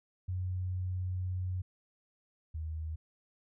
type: tone pair in turn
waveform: sine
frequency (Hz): 91.7 / 79.22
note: F#2 / D#2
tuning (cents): -15 / +32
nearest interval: minor third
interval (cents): 253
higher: first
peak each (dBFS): -32 / -35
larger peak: first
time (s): 0.28-1.62 / 2.54-2.96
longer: first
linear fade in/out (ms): 10
effects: none